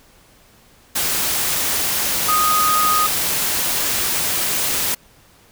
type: tone in noise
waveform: sine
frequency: 1244.5 Hz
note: D#6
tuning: in tune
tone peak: -15 dBFS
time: 2.28-3.07 s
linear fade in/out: 10 ms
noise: white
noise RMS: -20 dBFS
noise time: 0.95-4.95 s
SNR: +2 dB
effects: pink hiss -51 dBFS RMS until 5.51 s